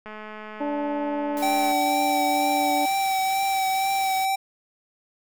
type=click train; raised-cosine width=0.5 ms; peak=-24 dBFS; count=356; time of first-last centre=0.06-1.719 s; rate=214 Hz
type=harmonic tone; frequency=291.2 Hz; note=D4; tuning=15 cents flat; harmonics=1 / 2 / 3; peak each=-27 / -29 / -31 dBFS; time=0.6-2.86 s; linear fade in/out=10 ms
type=noise; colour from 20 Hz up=white; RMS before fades=-39 dBFS; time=1.37-4.25 s; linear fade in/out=0 ms
type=tone with vibrato; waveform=square; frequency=772 Hz; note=G5; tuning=27 cents flat; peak=-22 dBFS; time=1.42-4.36 s; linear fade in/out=10 ms; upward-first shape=triangle; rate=2.1 Hz; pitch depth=25 cents each way
effects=none